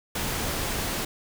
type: noise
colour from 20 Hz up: pink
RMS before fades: -29 dBFS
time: 0.15-1.05 s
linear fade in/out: 5 ms
effects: none